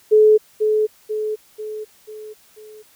sine tone with echo, 429.2 Hz, A4, 43 cents flat, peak -8 dBFS, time 0.11-0.38 s, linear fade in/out 20 ms, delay 490 ms, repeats 5, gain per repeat -6 dB, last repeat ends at 2.83 s, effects white hiss -53 dBFS RMS until 2.95 s

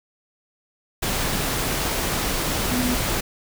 sine tone in noise, 248.6 Hz, B3, 12 cents sharp, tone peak -22 dBFS, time 2.71-2.95 s, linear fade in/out 10 ms, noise pink, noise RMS -24 dBFS, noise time 1.02-3.21 s, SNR -1 dB, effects none

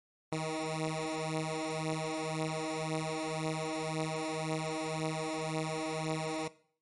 10% pulse beating tone pair, 156.9 / 158.8 Hz, D#3 / D#3, +15 / +36 cents, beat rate 1.9 Hz, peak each -28 dBFS, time 0.32-6.48 s, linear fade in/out 5 ms, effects noise-tail reverb RT60 0.5 s tail -18 dB re dry + MP3 48 kbps

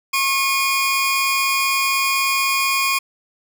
sawtooth tone pair together, 1089 / 2448 Hz, C#6 / D#7, -31 / -29 cents, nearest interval octave + major second, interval 1402 cents, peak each -16 dBFS, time 0.13-2.99 s, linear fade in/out 10 ms, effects none

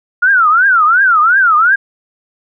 sine tone with vibrato, 1396.9 Hz, F6, in tune, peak -6 dBFS, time 0.22-1.76 s, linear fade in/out 10 ms, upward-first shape triangle, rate 2.8 Hz, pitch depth 280 cents each way, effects none

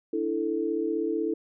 sine chord, D suspended second, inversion none, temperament equal, 293.7 / 329.6 / 440 Hz, D4 / E4 / A4, 0 / 0 / 0 cents, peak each -33 / -28 / -29 dBFS, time 0.13-1.34 s, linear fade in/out 5 ms, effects none

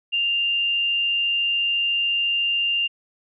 sine tone with frequency modulation, 2794 Hz, F7, in tune, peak -19 dBFS, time 0.12-2.88 s, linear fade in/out 20 ms, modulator 114 Hz, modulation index 0.23, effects none

